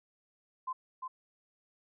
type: tone with echo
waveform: sine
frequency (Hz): 1032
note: C6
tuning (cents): -24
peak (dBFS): -33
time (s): 0.67-0.73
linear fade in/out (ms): 10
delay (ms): 350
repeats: 1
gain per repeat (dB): -4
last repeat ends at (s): 1.08
effects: none